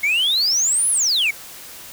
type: exponential two-way sweep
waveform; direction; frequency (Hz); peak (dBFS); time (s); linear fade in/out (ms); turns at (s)
sine; up then down; 2155 to 10870 to 2155; -13; 0.03-1.31; 10; 0.9
effects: tanh soft clip ceiling -14 dBFS + white hiss -38 dBFS RMS until 1.92 s